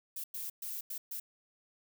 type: noise bursts at uneven times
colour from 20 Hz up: violet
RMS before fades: -40 dBFS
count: 5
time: 0.16-0.24 / 0.34-0.5 / 0.62-0.81 / 0.9-0.98 / 1.11-1.2 s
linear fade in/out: 5 ms
effects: none